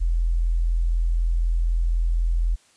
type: tone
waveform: sine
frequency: 42 Hz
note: E1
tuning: 33 cents sharp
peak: -18 dBFS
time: 0-2.56 s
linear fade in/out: 20 ms
effects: white hiss -58 dBFS RMS until 2.76 s + resampled to 22050 Hz